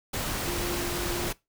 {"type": "tone in noise", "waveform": "sine", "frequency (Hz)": 350, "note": "F4", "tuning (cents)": 4, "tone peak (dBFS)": -33, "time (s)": [0.47, 1.3], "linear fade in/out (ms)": 10, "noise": "pink", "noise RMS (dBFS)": -31, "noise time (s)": [0.13, 1.33], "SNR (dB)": -5, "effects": ["noise-tail reverb RT60 0.2 s tail -20 dB re dry"]}